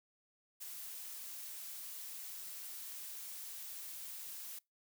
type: noise with ADSR envelope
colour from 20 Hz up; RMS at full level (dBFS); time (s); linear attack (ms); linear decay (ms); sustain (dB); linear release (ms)
blue; -44; 0.6-4.59; 23; 6; -3; 6
effects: noise-tail reverb RT60 0.2 s tail -24 dB re dry